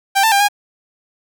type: tone with pitch steps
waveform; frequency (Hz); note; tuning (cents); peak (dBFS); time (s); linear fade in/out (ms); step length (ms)
sawtooth; 786 / 889 / 798 / 819; G5 / A5 / G5 / G#5; +4 / +18 / +31 / -24; -7; 0.15-0.486; 20; 84
effects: none